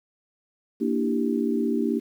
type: chord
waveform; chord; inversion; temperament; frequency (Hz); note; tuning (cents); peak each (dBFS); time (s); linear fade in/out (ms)
sine; E half-diminished seventh; second; equal; 233.1 / 293.7 / 329.6 / 392; Bb3 / D4 / E4 / G4; 0 / 0 / 0 / 0; -25 / -27 / -30 / -28; 0.8-2; 20
effects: 9-bit